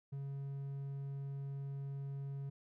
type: tone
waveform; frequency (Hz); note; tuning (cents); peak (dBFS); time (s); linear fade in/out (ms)
triangle; 138.59; C#3; 0; -38; 0.12-2.5; 10
effects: none